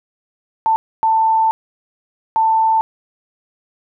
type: tone bursts at uneven times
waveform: sine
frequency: 889 Hz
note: A5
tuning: 18 cents sharp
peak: -11 dBFS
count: 3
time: 0.66-0.76 / 1.03-1.51 / 2.36-2.81 s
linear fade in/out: 0 ms
effects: none